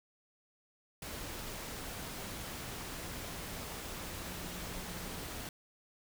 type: tone in noise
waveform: sine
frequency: 180.7 Hz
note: F#3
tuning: 41 cents flat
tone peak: -49 dBFS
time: 4.27-5.21 s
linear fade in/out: 2 ms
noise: pink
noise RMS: -43 dBFS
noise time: 1.02-5.49 s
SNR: -9 dB
effects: none